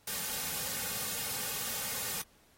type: noise with comb filter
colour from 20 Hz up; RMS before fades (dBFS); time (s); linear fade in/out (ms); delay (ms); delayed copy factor
white; -36; 0.07-2.22; 5; 3; -0.65
effects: pink hiss -65 dBFS RMS until 2.57 s + AAC 48 kbps